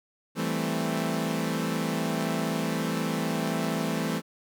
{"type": "chord", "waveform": "sawtooth", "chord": "A minor seventh", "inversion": "second", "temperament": "equal", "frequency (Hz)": [164.81, 196, 220, 261.6], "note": ["E3", "G3", "A3", "C4"], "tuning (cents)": [0, 0, 0, 0], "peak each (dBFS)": [-27, -31, -27, -29], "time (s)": [0.35, 4.22], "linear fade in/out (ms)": 50, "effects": []}